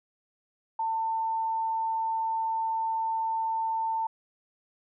sine tone, 896 Hz, A5, 31 cents sharp, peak -26 dBFS, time 0.79-4.07 s, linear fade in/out 5 ms, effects none

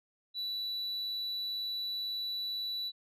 sine tone, 3951 Hz, B7, in tune, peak -31 dBFS, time 0.34-2.92 s, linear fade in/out 50 ms, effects tanh soft clip ceiling -33 dBFS

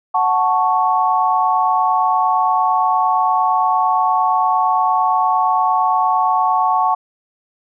sine chord, F# minor, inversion none, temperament equal, 740 / 880 / 1108.7 Hz, F#5 / A5 / C#6, 0 / 0 / 0 cents, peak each -17 dBFS, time 0.14-6.95 s, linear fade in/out 10 ms, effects none

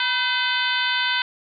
harmonic tone with a mistuned harmonic, 509 Hz, C5, 48 cents flat, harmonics 2 / 3 / 4 / 5 / 6 / 7 / 8 / 9, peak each -28 / -24 / -29 / -30 / -27 / -27 / -33 / -35 dBFS, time 0-1.22 s, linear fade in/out 2 ms, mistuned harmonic 2, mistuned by -78 cents, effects none

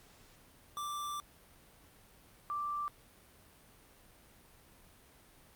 square / sine tone pair in turn, 1174.7 / 1174.7 Hz, D6 / D6, 0 / 0 cents, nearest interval unison, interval 0 cents, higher neither, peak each -38 / -34 dBFS, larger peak second, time 0.77-1.2 / 2.5-2.88 s, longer first, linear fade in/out 0 ms, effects pink hiss -61 dBFS RMS until 5.55 s + Opus 48 kbps

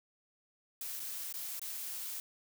blue noise with dropouts, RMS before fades -41 dBFS, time 0.81-2.2 s, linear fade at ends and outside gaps 2 ms, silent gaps 0.997-1.001 / 1.326-1.339 / 1.595-1.616 s, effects none

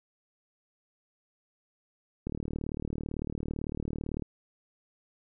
click train, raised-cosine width 3 ms, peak -21 dBFS, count 75, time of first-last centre 2.27-4.223 s, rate 37.9 Hz, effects none

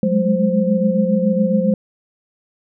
sine tone cluster, 183 / 204.7 / 211.9 / 521 Hz, F#3 / G#3 / G#3 / C5, -19 / -25 / +35 / -7 cents, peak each -19 dBFS, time 0.03-1.74 s, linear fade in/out 2 ms, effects none

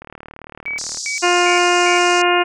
click train, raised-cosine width 0.5 ms, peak -20 dBFS, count 37, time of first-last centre 0.02-0.972 s, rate 37.8 Hz
sine tone bursts, 2278 Hz, C#7, 47 cents sharp, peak -21 dBFS, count 4, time 0.66-1.98 s, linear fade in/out 0 ms, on 120 ms, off 280 ms
pink band-pass noise, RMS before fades -27 dBFS, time 0.78-2.22 s, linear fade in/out 5 ms, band 4700 to 7600 Hz, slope 48 dB/octave
harmonic tone, 353.4 Hz, F4, 21 cents sharp, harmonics 1 / 2 / 3 / 4 / 5 / 6 / 7 / 8, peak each -17 / -18 / -20 / -21 / -25 / -25 / -23 / -22 dBFS, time 1.22-2.44 s, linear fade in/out 20 ms
effects none

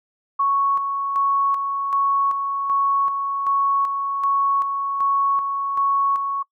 sine tone with tremolo, 1108.7 Hz, C#6, in tune, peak -16 dBFS, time 0.39-6.43 s, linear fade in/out 10 ms, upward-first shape square, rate 1.3 Hz, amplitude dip 45%, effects noise-tail reverb RT60 0.1 s tail -23 dB re dry

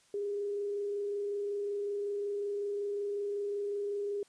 sine tone with frequency modulation, 406.7 Hz, G#4, 36 cents flat, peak -32 dBFS, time 0.14-4.23 s, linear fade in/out 2 ms, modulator 25.4 Hz, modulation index 0.22, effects white hiss -66 dBFS RMS until 4.28 s + resampled to 22050 Hz

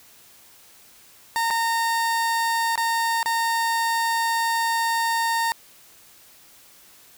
30% pulse tone with dropouts, 918 Hz, A#5, 27 cents flat, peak -18 dBFS, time 1.36-5.52 s, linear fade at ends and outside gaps 0 ms, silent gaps 1.503-1.508 / 2.756-2.777 / 3.229-3.259 s, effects white hiss -51 dBFS RMS until 7.17 s

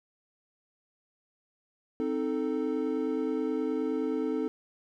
triangle chord, A diminished, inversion first, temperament equal, 261.6 / 311.1 / 440 Hz, C4 / Eb4 / A4, 0 / 0 / 0 cents, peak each -30 dBFS, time 2-4.48 s, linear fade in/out 0 ms, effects none

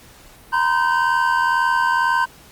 triangle tone cluster, 941 / 1023 / 1543 Hz, A#5 / C6 / G6, +16 / -39 / -28 cents, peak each -18 dBFS, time 0.52-2.26 s, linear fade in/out 20 ms, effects pink hiss -46 dBFS RMS until 2.51 s + Opus 48 kbps

